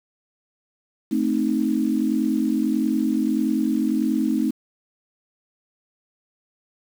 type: chord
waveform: sine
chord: A diminished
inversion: none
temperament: equal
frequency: 220 / 261.6 / 311.1 Hz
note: A3 / C4 / Eb4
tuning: 0 / 0 / 0 cents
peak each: -23 dBFS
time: 1.11-4.51 s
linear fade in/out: 10 ms
effects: 7-bit